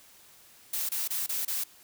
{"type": "noise bursts", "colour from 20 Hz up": "blue", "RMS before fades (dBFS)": -31, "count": 5, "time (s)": [0.73, 1.638], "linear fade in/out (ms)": 5, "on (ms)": 160, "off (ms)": 27, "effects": ["white hiss -56 dBFS RMS until 1.83 s"]}